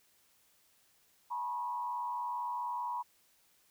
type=tone with frequency modulation; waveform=sine; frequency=969 Hz; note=B5; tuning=33 cents flat; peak=-34 dBFS; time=1.3-3.03 s; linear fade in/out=20 ms; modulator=95.4 Hz; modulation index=0.77; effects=white hiss -69 dBFS RMS until 3.7 s